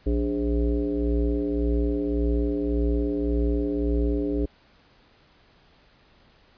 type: tone with frequency modulation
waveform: sine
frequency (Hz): 174.61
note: F3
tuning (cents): 0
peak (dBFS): -21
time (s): 0.06-4.46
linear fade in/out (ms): 10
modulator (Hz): 117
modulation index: 2.3
effects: pink hiss -58 dBFS RMS until 6.57 s + resampled to 11025 Hz